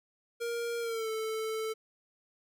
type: tone with pitch glide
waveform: square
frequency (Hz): 469.1 to 440.2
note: A#4 to A4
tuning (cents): +11 to +1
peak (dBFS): -33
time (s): 0.4-1.74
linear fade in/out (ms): 20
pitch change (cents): -110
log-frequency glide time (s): 0.8-1.09
effects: none